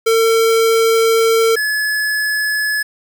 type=tone pair in turn; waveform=square; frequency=452.2 / 1707.3 Hz; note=A4 / G#6; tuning=+47 / +47 cents; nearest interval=octave + major seventh; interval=2300 cents; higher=second; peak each=-11 / -16 dBFS; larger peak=first; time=0.06-1.56 / 1.56-2.83 s; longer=first; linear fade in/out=10 ms; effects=7-bit